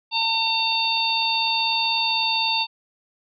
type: harmonic tone with a mistuned harmonic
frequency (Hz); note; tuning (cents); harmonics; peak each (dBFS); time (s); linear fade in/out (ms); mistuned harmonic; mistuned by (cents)
908; A#5; -46; 1 / 3 / 4 / 5; -25 / -25 / -25 / -25; 0.11-2.67; 50; 1; -15
effects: none